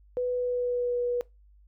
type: tone with pitch glide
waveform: sine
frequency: 495.9 to 486.3 Hz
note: B4 to B4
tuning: +7 to -27 cents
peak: -25 dBFS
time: 0.17-1.21 s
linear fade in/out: 0 ms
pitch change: -34 cents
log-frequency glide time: 0.3-0.98 s
effects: noise-tail reverb RT60 0.2 s tail -21 dB re dry + added 50 Hz sine -54 dBFS peak until 1.67 s